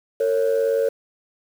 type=tone pair together; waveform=sine; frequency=455 / 553.1 Hz; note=A#4 / C#5; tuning=-42 / -4 cents; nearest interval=minor third; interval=338 cents; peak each=-18 / -19 dBFS; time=0.2-0.89 s; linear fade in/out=5 ms; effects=tanh soft clip ceiling -13 dBFS + 7-bit